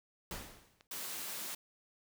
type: noise with exponential decay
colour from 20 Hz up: pink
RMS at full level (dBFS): -40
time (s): 0.31-0.87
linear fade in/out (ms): 1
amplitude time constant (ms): 120
type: clicks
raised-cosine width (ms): 0.2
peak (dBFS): -38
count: 2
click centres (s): 0.809 / 1.124
type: high-pass noise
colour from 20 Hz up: white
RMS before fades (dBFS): -42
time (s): 0.91-1.55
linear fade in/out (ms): 5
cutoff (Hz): 140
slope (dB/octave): 48
effects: none